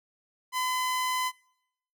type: tone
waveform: sawtooth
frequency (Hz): 1015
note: B5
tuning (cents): +47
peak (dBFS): -23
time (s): 0.52-1.32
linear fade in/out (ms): 50
effects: noise-tail reverb RT60 0.8 s tail -25 dB re dry